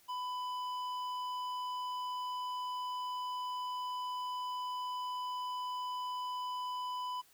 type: tone with hard clipping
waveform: sine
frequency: 998 Hz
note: B5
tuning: 18 cents sharp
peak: -38 dBFS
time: 0.08-7.22 s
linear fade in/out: 20 ms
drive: 9 dB
effects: white hiss -65 dBFS RMS until 7.33 s